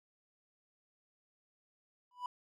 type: tone with exponential growth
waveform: triangle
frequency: 987.8 Hz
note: B5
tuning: in tune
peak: -31 dBFS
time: 2.11-2.26 s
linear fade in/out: 2 ms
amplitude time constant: 32 ms
effects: none